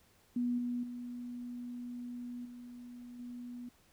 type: tone with level steps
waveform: sine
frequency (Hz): 243.5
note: B3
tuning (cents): -24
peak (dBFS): -30 / -33 / -40 / -46 / -42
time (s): 0.36-3.69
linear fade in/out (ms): 5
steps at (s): 0.58 / 0.83 / 2.45 / 3.19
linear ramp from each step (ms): 5
effects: pink hiss -67 dBFS RMS until 3.92 s